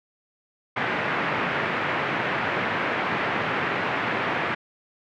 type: band-pass noise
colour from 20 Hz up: white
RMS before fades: -26 dBFS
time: 0.76-4.55 s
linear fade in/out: 10 ms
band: 110 to 2200 Hz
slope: 24 dB/octave
effects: none